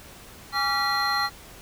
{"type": "tone cluster", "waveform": "triangle", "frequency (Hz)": [821, 1147, 1375, 1945, 4161], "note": ["G#5", "D6", "F6", "B6", "C8"], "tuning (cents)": [-20, -41, -27, -27, -10], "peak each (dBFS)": -27, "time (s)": [0.52, 1.3], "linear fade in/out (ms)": 50, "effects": ["pink hiss -46 dBFS RMS until 1.61 s"]}